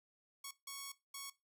5% pulse tone bursts at uneven times, 1108.7 Hz, C#6, in tune, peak -33 dBFS, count 3, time 0.44-0.51 / 0.67-0.92 / 1.14-1.3 s, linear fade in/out 5 ms, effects noise-tail reverb RT60 0.2 s tail -17 dB re dry

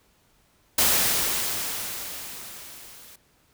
white noise with level ramp, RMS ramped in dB -19 to -48 dBFS, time 0.78-3.16 s, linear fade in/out 5 ms, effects pink hiss -63 dBFS RMS until 3.53 s

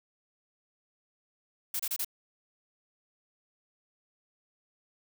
blue noise bursts, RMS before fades -32 dBFS, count 4, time 1.74-2.047 s, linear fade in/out 5 ms, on 55 ms, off 29 ms, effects none

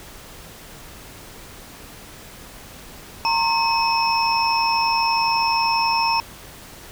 sine tone cluster, 919 / 1071 / 2550 / 5340 Hz, A#5 / C6 / D#7 / E8, -25 / +40 / +42 / +22 cents, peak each -19 / -26 / -25 / -24 dBFS, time 3.25-6.2 s, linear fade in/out 0 ms, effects pink hiss -41 dBFS RMS until 6.91 s

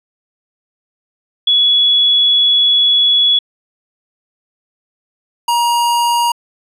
sine / square tone pair in turn, 3385 / 947.6 Hz, G#7 / A#5, +32 / +28 cents, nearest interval octave + minor seventh, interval 2204 cents, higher first, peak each -8 / -12 dBFS, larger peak first, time 1.47-3.39 / 5.48-6.32 s, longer first, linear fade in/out 5 ms, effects resampled to 32000 Hz

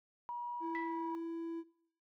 sine tone with pitch glide, 960 to 968.9 Hz, B5 to B5, -49 to -33 cents, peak -38 dBFS, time 0.29-1.15 s, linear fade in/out 0 ms, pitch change +16 cents, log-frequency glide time 0.39-0.77 s
triangle tone, 332 Hz, E4, 12 cents sharp, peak -36 dBFS, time 0.6-1.64 s, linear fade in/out 50 ms
sine tone with exponential decay, 1975.5 Hz, B6, in tune, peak -37 dBFS, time 0.75-1.1 s, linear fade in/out 0 ms, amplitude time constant 75 ms
effects noise-tail reverb RT60 0.6 s tail -19 dB re dry + tanh soft clip ceiling -28 dBFS

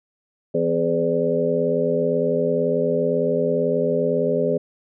sine tone cluster, 164.6 / 252.6 / 417.9 / 509 / 587 Hz, E3 / B3 / G#4 / C5 / D5, -2 / +39 / +11 / -48 / -1 cents, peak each -27 / -26 / -22 / -23 / -25 dBFS, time 0.54-4.58 s, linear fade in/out 10 ms, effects none

